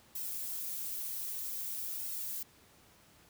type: noise with flanger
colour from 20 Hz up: violet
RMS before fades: -39 dBFS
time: 0.15-2.43 s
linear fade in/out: 5 ms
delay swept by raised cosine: 1.7 to 6.4 ms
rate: 0.52 Hz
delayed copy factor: -0.9
effects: pink hiss -62 dBFS RMS until 3.29 s + high-pass 60 Hz 12 dB/octave